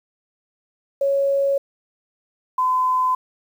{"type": "tone pair in turn", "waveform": "sine", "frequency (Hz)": [554.4, 1018.5], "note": ["C#5", "C6"], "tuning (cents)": [0, -47], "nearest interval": "major seventh", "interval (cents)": 1053, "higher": "second", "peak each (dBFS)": -16, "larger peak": "neither", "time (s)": [[1.01, 1.58], [2.58, 3.15]], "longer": "neither", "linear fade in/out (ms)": 5, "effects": ["8-bit"]}